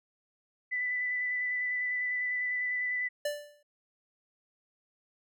sine tone with vibrato, 1990 Hz, B6, 13 cents sharp, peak -29 dBFS, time 0.71-3.09 s, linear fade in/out 20 ms, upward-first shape square, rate 10 Hz, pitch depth 11 cents each way
square tone with exponential decay, 587.3 Hz, D5, in tune, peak -28 dBFS, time 3.25-3.63 s, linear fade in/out 5 ms, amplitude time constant 82 ms
effects none

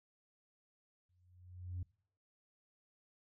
sine tone with exponential growth, 89.9 Hz, F#2, 49 cents flat, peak -35 dBFS, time 1.09-1.83 s, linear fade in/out 5 ms, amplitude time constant 160 ms, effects noise-tail reverb RT60 0.6 s tail -25 dB re dry + tanh soft clip ceiling -36 dBFS

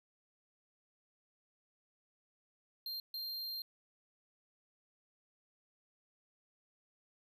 square tone bursts at uneven times, 4186 Hz, C8, in tune, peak -40 dBFS, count 2, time 2.86-3 / 3.14-3.62 s, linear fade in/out 2 ms, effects none

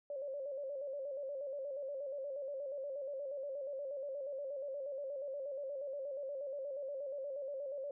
sine tone with vibrato, 554.4 Hz, C#5, in tune, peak -39 dBFS, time 0.1-7.91 s, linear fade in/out 2 ms, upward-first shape square, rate 8.4 Hz, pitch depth 68 cents each way, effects none

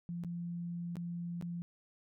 sine tone with dropouts, 172.3 Hz, F3, 23 cents flat, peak -37 dBFS, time 0.09-1.62 s, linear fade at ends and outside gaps 0 ms, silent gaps 0.237-0.247 / 0.956-0.968 / 1.412-1.424 s, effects none

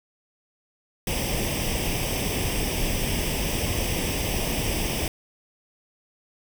pink noise with comb filter, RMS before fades -26 dBFS, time 1.07-5.08 s, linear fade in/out 2 ms, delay 0.36 ms, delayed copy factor +0.75, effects none

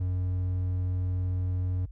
triangle tone, 91.3 Hz, F#2, 23 cents flat, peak -24 dBFS, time 0-1.86 s, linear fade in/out 10 ms, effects added 50 Hz sine -41 dBFS peak until 1.91 s

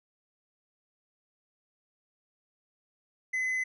triangle tone, 2029 Hz, B6, 46 cents sharp, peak -26 dBFS, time 3.33-3.64 s, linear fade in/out 10 ms, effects resampled to 24000 Hz

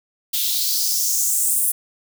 blue noise with high-pass filter sweep, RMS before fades -20 dBFS, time 0.33-1.72 s, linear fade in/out 10 ms, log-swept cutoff 3300 to 10000 Hz, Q 3.5, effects none

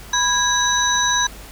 sine tone cluster, 986 / 1643 / 3897 / 6010 Hz, B5 / G#6 / B7 / F#8, -3 / -19 / -24 / +26 cents, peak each -21 dBFS, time 0.13-1.27 s, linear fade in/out 5 ms, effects added 50 Hz sine -38 dBFS peak until 1.51 s + pink hiss -40 dBFS RMS until 1.51 s

